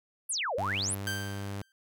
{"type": "exponential two-way sweep", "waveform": "sine", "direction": "down then up", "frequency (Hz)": [12000, 450, 12000], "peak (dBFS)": -29, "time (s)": [0.29, 0.95], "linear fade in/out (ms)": 10, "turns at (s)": 0.55}
{"type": "tone with pitch glide", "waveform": "sawtooth", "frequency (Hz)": [98, 99.83], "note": ["G2", "G2"], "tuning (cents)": [0, 32], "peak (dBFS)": -31, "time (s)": [0.58, 1.62], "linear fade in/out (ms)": 5, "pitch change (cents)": 32, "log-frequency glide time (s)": [0.91, 1.07]}
{"type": "tone with exponential decay", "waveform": "sawtooth", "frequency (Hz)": 1568, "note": "G6", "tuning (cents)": 0, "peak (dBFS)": -26, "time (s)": [1.07, 1.72], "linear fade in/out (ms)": 1, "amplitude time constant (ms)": 140}
{"effects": []}